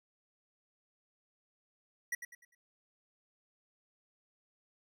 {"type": "tone with echo", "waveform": "square", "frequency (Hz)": 1934, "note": "B6", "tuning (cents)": -37, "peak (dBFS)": -33, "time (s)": [2.12, 2.15], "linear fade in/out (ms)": 5, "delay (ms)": 100, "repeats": 4, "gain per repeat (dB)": -9, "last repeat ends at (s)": 2.55, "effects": []}